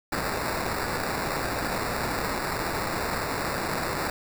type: noise with sample-and-hold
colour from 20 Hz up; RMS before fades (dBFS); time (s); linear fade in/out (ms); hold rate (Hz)
white; -29; 0.12-4.1; 2; 3150
effects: none